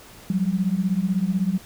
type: beating tone pair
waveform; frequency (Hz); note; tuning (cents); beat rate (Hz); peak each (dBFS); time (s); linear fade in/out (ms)
sine; 179 / 195; F3 / G3; +43 / -9; 16; -23 / -22; 0.3-1.58; 2
effects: pink hiss -46 dBFS RMS until 1.65 s

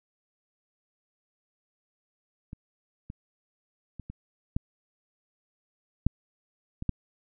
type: clicks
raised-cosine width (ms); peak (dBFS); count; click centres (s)
5; -27 / -26 / -27 / -26 / -14 / -9 / -22 / -13; 8; 2.531 / 3.101 / 3.997 / 4.1 / 4.565 / 6.066 / 6.824 / 6.893
effects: none

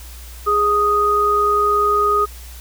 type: tone pair together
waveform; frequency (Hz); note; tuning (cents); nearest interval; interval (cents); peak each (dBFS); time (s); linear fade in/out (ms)
sine; 413.9 / 1244.5; G#4 / D#6; -6 / 0; octave + perfect fifth; 1906; -19 / -14; 0.46-2.26; 20
effects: added 60 Hz sine -34 dBFS peak until 2.6 s + white hiss -41 dBFS RMS until 2.6 s

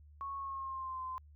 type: tone with pitch glide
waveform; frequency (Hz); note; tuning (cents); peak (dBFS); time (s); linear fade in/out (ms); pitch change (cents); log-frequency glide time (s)
sine; 1102 to 1034.2; C#6 to C6; -11 to -20; -38; 0.21-1.18; 0; -109; 0.37-1.02
effects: added 74 Hz sine -55 dBFS peak until 1.35 s

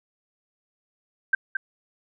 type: tone with echo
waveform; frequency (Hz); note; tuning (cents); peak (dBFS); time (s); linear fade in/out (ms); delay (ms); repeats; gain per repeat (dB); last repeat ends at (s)
sine; 1568; G6; 0; -15; 1.33-1.35; 5; 220; 1; -7; 1.57
effects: none

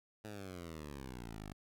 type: exponential sweep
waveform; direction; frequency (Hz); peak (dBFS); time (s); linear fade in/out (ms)
10% pulse; down; 109.5 to 48.49; -37; 0.24-1.53; 10
effects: none

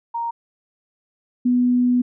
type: tone pair in turn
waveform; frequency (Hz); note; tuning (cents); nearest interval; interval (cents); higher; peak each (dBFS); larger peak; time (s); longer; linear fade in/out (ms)
sine; 932.3 / 246.9; A#5 / B3; 0 / 0; octave + major seventh; 2300; first; -22 / -14; second; 0.14-0.31 / 1.45-2.02; second; 10
effects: none

